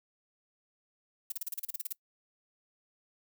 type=noise bursts; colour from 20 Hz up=violet; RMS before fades=-35 dBFS; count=12; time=1.3-1.926 s; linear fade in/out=5 ms; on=21 ms; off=34 ms; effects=noise-tail reverb RT60 0.1 s tail -22 dB re dry